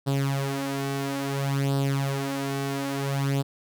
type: tone with flanger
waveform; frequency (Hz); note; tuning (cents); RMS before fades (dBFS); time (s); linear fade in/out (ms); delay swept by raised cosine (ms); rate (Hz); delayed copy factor
sawtooth; 138.1; C#3; -6; -27; 0.06-3.43; 20; 0.22 to 4.62; 0.59; +0.7
effects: none